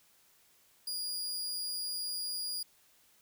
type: tone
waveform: sawtooth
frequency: 4859 Hz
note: D#8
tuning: 42 cents flat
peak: -32 dBFS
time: 0.87-2.63 s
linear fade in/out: 5 ms
effects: white hiss -66 dBFS RMS until 3.21 s